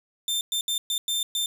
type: tone bursts at uneven times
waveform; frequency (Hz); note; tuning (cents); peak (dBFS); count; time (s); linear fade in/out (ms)
sawtooth; 3581; A7; +30; -21; 6; 0.28-0.41 / 0.52-0.61 / 0.68-0.78 / 0.9-0.98 / 1.08-1.23 / 1.35-1.46; 2
effects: 8-bit